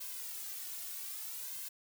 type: noise with flanger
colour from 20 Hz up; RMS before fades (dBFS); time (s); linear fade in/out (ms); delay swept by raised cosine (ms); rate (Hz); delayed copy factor
blue; -43; 0-1.69; 10; 1.9 to 2.79; 0.62; +0.8
effects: none